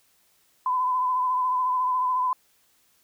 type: tone with vibrato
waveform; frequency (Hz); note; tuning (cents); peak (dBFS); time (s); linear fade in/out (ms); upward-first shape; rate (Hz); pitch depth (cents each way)
sine; 1011; B5; +40; -21; 0.66-2.33; 2; sine; 14; 30
effects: white hiss -64 dBFS RMS until 3.03 s